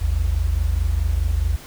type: tone pair together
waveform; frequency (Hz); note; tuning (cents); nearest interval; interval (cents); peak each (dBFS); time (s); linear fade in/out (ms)
sine; 55.04 / 79.8; A1 / D#2; +1 / +44; tritone; 643; -19 / -19; 0.01-1.57; 10
effects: tanh soft clip ceiling -11 dBFS + pink hiss -41 dBFS RMS until 1.66 s